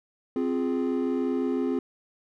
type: chord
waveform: triangle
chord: F minor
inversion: second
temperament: equal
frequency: 261.6 / 349.2 / 415.3 Hz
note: C4 / F4 / Ab4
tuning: 0 / 0 / 0 cents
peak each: -24 / -28 / -28 dBFS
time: 0.36-1.79 s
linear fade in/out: 2 ms
effects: tanh soft clip ceiling -14 dBFS